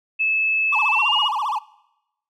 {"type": "tone with pitch glide", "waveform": "sine", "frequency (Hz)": [2608, 2877], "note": ["E7", "F#7"], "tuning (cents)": [-19, -49], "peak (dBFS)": -17, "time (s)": [0.19, 1.29], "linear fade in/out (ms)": 20, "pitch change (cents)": 170, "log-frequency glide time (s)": [0.89, 1.17]}
{"type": "tone with vibrato", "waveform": "triangle", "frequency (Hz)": 987.8, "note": "B5", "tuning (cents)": 0, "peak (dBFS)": -19, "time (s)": [0.72, 1.59], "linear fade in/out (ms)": 10, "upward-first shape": "sine", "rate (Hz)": 15, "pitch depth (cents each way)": 300}
{"effects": ["noise-tail reverb RT60 0.9 s tail -20 dB re dry"]}